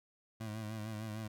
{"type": "tone with vibrato", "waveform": "25% pulse", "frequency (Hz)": 108.6, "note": "A2", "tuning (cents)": -22, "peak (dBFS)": -36, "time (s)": [0.4, 1.28], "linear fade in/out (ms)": 10, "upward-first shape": "sine", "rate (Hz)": 6.6, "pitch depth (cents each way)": 54, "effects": []}